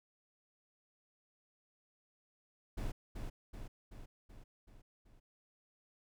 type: noise with echo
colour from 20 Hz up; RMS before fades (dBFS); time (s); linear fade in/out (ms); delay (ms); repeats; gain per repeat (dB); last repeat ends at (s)
brown; -38; 2.77-2.92; 10; 380; 6; -4; 5.2
effects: none